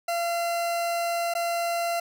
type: tone with dropouts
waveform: 40% pulse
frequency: 684 Hz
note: F5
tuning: 36 cents flat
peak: -24 dBFS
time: 0.08-2 s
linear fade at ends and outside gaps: 5 ms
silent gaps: 1.339-1.35 s
effects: none